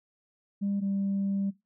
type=tone pair in turn; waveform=sine; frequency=200.1 / 197.12 Hz; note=G3 / G3; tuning=+36 / +10 cents; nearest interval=unison; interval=26 cents; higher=first; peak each=-25 dBFS; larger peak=neither; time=0.61-0.81 / 0.81-1.51 s; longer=second; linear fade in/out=20 ms; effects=noise-tail reverb RT60 0.2 s tail -19 dB re dry + tanh soft clip ceiling -23 dBFS